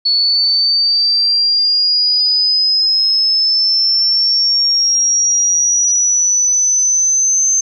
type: linear sweep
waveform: sine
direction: up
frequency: 4414 to 6272 Hz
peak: -10 dBFS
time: 0.05-7.61 s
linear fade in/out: 10 ms
effects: none